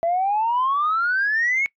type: exponential sweep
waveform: sine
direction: up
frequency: 661 to 2228 Hz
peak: -17 dBFS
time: 0.03-1.66 s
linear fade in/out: 0 ms
effects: noise-tail reverb RT60 0.1 s tail -22 dB re dry + tanh soft clip ceiling -14 dBFS